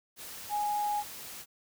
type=tone in noise; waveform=sine; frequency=830.6 Hz; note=G#5; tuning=in tune; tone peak=-28 dBFS; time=0.49-1.04 s; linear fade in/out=50 ms; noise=white; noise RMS=-44 dBFS; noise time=0.16-1.46 s; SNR=+13 dB; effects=none